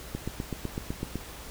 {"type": "click train", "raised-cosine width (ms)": 3, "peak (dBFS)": -18, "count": 9, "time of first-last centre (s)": [0.15, 1.156], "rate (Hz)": 7.95, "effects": ["added 60 Hz sine -47 dBFS peak until 1.5 s", "pink hiss -44 dBFS RMS until 1.5 s"]}